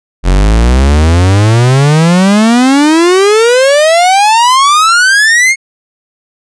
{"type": "exponential sweep", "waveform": "45% pulse", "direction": "up", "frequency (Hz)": [43.65, 2191], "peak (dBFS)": -4, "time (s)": [0.23, 5.56], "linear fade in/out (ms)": 50, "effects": ["resampled to 22050 Hz"]}